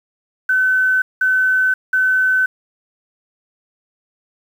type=tone bursts; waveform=sine; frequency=1518 Hz; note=F#6; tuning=44 cents sharp; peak=-12 dBFS; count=3; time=0.49-2.46 s; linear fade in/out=5 ms; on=530 ms; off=190 ms; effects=7-bit